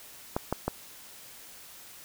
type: clicks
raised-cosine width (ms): 1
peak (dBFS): -13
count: 3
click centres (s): 0.365 / 0.526 / 0.68
effects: white hiss -49 dBFS RMS until 2.04 s